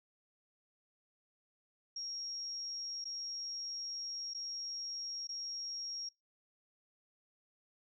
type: tone with dropouts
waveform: sine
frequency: 5588 Hz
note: F8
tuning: in tune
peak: -39 dBFS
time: 1.96-6.09 s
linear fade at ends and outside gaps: 5 ms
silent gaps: 3.043-3.053 / 4.337-4.346 / 5.272-5.29 s
effects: noise-tail reverb RT60 0.2 s tail -26 dB re dry